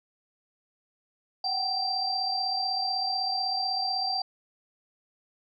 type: tone cluster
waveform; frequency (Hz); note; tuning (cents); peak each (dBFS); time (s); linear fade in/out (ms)
sine; 749 / 785 / 4702; F#5 / G5 / D8; +21 / +2 / +1; -33 / -33 / -28; 1.44-4.22; 5
effects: none

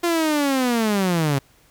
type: linear sweep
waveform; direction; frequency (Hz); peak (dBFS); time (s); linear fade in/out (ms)
sawtooth; down; 349.2 to 133; -14; 0.03-1.39; 10
effects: pink hiss -56 dBFS RMS until 1.7 s

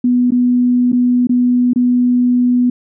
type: tone with dropouts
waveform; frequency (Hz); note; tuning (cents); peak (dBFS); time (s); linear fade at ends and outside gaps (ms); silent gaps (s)
sine; 246.5; B3; -3; -9; 0.04-2.7; 5; 0.307-0.319 / 0.92-0.928 / 1.271-1.293 / 1.734-1.759
effects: none

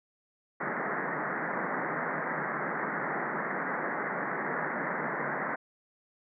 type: band-pass noise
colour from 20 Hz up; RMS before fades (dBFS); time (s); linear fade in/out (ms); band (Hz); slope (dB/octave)
white; -33; 0.6-5.56; 10; 140 to 2000; 96
effects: none

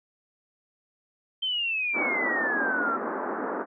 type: exponential sweep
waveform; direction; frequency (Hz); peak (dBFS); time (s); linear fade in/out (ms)
sine; down; 3136 to 1331; -25; 1.42-2.97; 10
type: band-pass noise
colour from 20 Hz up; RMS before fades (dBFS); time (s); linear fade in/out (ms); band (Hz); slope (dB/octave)
pink; -31; 1.93-3.66; 50; 230 to 1600; 48
effects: none

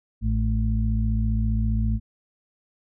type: harmonic tone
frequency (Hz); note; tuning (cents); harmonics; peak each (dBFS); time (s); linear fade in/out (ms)
55; A1; 0; 1 / 2 / 4; -22 / -25 / -28; 0.21-2; 50
effects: none

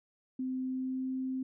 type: tone with pitch glide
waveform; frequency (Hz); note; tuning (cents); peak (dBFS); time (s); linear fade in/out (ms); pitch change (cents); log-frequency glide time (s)
sine; 258.4 to 260.6; C4 to C4; -21 to -7; -32; 0.39-1.43; 5; +14; 0.6-1.12
effects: none

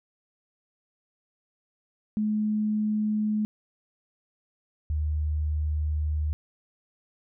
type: tone pair in turn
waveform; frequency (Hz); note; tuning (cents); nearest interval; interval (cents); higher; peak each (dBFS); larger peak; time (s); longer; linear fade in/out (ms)
sine; 213 / 76.03; G#3 / D#2; +44 / -39; octave + tritone; 1783; first; -23 / -24; first; 2.17-3.45 / 4.9-6.33; second; 0
effects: none

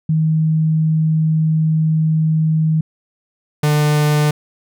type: tone pair in turn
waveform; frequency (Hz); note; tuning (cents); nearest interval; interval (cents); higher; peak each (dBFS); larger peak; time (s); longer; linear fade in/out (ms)
sine / 45% pulse; 158 / 149.49; D#3 / D3; +27 / +31; minor second; 96; first; -12; neither; 0.09-2.81 / 3.63-4.31; first; 5
effects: none

